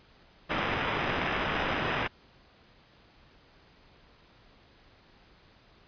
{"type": "noise with sample-and-hold", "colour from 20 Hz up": "white", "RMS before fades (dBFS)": -30, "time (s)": [0.49, 2.08], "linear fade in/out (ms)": 20, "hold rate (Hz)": 4410, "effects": ["pink hiss -59 dBFS RMS until 5.87 s", "resampled to 11025 Hz"]}